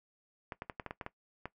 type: clicks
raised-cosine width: 0.5 ms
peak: -24 dBFS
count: 9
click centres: 0.522 / 0.621 / 0.698 / 0.798 / 0.863 / 0.909 / 1.012 / 1.064 / 1.456 s
effects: noise-tail reverb RT60 0.1 s tail -17 dB re dry